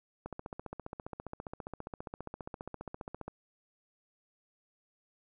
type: click train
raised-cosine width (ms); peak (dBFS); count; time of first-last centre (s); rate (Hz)
1; -26; 46; 0.26-3.28; 14.9
effects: none